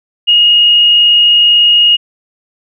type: tone with frequency modulation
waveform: sine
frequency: 2868 Hz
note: F7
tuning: 45 cents sharp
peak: -4 dBFS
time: 0.27-1.97 s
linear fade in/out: 20 ms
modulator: 42.2 Hz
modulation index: 0.43
effects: none